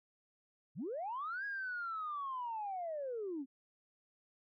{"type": "linear two-way sweep", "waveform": "sine", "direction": "up then down", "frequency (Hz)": [112.3, 1661.2, 252.9], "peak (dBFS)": -37, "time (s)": [0.75, 3.46], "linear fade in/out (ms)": 50, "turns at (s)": 1.45, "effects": ["tanh soft clip ceiling -33 dBFS"]}